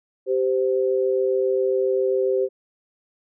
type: tone pair together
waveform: sine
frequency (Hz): 389.7 / 517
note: G4 / C5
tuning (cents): -10 / -21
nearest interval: perfect fourth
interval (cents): 489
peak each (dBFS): -20 / -22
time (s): 0.26-2.49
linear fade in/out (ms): 50
effects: none